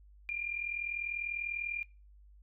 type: tone with amplitude modulation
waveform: sine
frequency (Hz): 2398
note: D7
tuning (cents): +36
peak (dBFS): -31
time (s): 0.29-1.83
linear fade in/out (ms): 0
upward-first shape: sine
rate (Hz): 40.1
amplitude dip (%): 75
effects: noise-tail reverb RT60 0.3 s tail -20 dB re dry + added 50 Hz sine -55 dBFS peak until 2.42 s